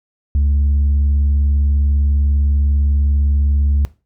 sine tone with vibrato, 71.2 Hz, C#2, 47 cents sharp, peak -9 dBFS, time 0.35-3.85 s, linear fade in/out 0 ms, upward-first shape sine, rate 20 Hz, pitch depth 64 cents each way, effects noise-tail reverb RT60 0.3 s tail -21 dB re dry + tanh soft clip ceiling -10 dBFS

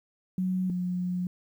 sine tone pair in turn, 185 / 179.94 Hz, F#3 / F#3, 0 / -48 cents, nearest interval unison, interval 48 cents, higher first, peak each -25 / -27 dBFS, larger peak first, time 0.38-0.7 / 0.7-1.27 s, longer second, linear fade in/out 2 ms, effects 10-bit

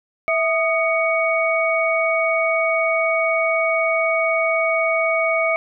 sine tone cluster, 655 / 1239 / 2239 Hz, E5 / D#6 / C#7, -11 / -8 / +17 cents, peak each -19 / -25 / -20 dBFS, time 0.28-5.56 s, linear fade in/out 0 ms, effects none

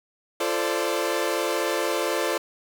sawtooth chord, D minor seventh, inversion first, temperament equal with one note detuned, 343 / 440 / 523.3 / 587.3 Hz, F4 / A4 / C5 / D5, -31 / 0 / 0 / 0 cents, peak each -25 dBFS, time 0.4-2.38 s, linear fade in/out 5 ms, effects none

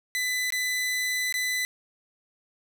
sawtooth tone with dropouts, 2002 Hz, B6, 23 cents sharp, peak -22 dBFS, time 0.15-1.65 s, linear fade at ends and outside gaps 0 ms, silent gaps 0.504-0.523 / 1.325-1.341 s, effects none

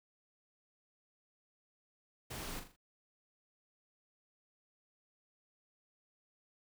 pink noise with echo, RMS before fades -44 dBFS, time 2.3-2.6 s, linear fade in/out 10 ms, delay 41 ms, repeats 4, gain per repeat -7 dB, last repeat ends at 2.764 s, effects none

